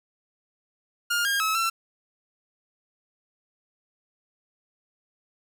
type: tone with pitch steps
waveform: sawtooth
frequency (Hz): 1413 / 1618 / 1292 / 1346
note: F6 / G#6 / E6 / E6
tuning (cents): +20 / -46 / -35 / +36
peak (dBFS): -19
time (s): 1.1-1.7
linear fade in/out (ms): 10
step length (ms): 150
effects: none